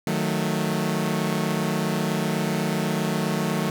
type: chord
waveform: sawtooth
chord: D# diminished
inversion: none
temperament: equal with one note detuned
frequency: 155.56 / 183.4 / 220 Hz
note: D#3 / F#3 / A3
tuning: 0 / -15 / 0 cents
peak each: -23 dBFS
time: 0.07-3.7 s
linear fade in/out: 2 ms
effects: none